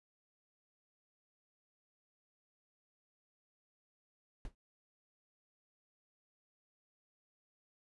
brown noise with exponential decay, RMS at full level -39 dBFS, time 4.45-4.55 s, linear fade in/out 1 ms, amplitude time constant 20 ms, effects resampled to 24000 Hz

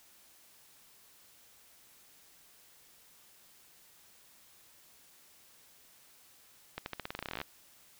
accelerating click train, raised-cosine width 0.3 ms, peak -21 dBFS, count 18, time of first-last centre 6.78-7.415 s, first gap 81 ms, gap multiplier 0.89, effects white hiss -61 dBFS RMS until 7.99 s

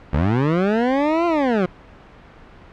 20% pulse linear two-way sweep, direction up then down, 65 to 349.2 to 173 Hz, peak -11 dBFS, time 0.13-1.66 s, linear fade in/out 5 ms, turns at 1.26 s, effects pink hiss -44 dBFS RMS until 2.72 s + low-pass 2000 Hz 12 dB/octave

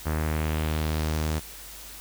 sawtooth tone with low-pass filter sweep, 77.78 Hz, D#2, in tune, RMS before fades -27 dBFS, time 0.05-1.4 s, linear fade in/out 20 ms, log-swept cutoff 1600 to 8500 Hz, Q 1.5, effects added 50 Hz sine -48 dBFS peak until 2 s + white hiss -43 dBFS RMS until 2 s

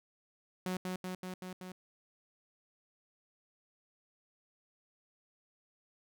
sawtooth tone with echo, 183.9 Hz, F#3, 10 cents flat, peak -30 dBFS, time 0.66-0.77 s, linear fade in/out 2 ms, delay 190 ms, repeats 5, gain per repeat -2 dB, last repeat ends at 1.72 s, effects none

